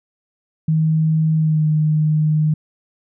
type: tone with pitch glide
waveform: sine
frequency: 158.1 to 153.95 Hz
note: D#3 to D#3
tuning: +28 to -18 cents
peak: -13 dBFS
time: 0.68-2.54 s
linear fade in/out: 5 ms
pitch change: -46 cents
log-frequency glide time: 1.36-1.65 s
effects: none